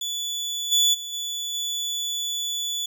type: tone with level steps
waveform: 30% pulse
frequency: 3450 Hz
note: A7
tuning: 35 cents flat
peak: -24 / -14 / -29 / -25 / -23 dBFS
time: 0.01-2.86 s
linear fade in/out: 5 ms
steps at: 0.71 / 0.93 / 1.12 / 1.53 s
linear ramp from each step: 20 ms
effects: none